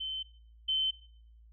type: tone pair in turn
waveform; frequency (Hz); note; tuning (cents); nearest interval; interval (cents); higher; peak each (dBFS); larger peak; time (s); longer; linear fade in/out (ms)
sine; 3074 / 3074; G7 / G7; -35 / -35; unison; 0; neither; -34 / -27; second; 0-0.23 / 0.68-0.91; neither; 10
effects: noise-tail reverb RT60 0.6 s tail -18 dB re dry + added 56 Hz sine -54 dBFS peak until 1.52 s